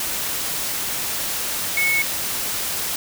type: tone in noise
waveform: sine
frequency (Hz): 2200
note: C#7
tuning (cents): -14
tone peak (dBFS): -17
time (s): 1.77-2.02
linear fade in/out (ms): 2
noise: white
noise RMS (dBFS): -25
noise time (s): 0-2.96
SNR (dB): +5
effects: none